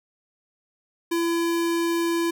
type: tone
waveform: square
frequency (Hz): 337.2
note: E4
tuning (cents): +39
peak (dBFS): -22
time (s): 1.11-2.31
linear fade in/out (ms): 10
effects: none